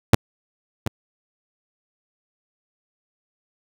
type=tone with echo; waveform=sawtooth; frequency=110.8 Hz; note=A2; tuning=13 cents sharp; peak=-4 dBFS; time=0.13-0.15 s; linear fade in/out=5 ms; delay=730 ms; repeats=1; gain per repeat=-13 dB; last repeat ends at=0.88 s; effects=none